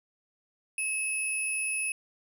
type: tone pair together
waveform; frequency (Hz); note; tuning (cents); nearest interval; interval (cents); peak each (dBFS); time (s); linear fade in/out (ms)
sine; 2583 / 10284; E7 / E9; -36 / -44; 2 octaves; 2392; -28 / -30; 0.78-1.92; 2
effects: tanh soft clip ceiling -25 dBFS